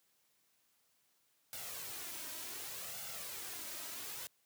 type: noise with flanger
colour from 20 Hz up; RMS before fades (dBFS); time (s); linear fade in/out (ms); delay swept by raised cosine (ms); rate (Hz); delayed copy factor
white; -45; 1.53-4.27; 0; 1.4 to 3.2; 0.67; +0.55
effects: white hiss -75 dBFS RMS until 4.45 s + high-pass 80 Hz 12 dB/octave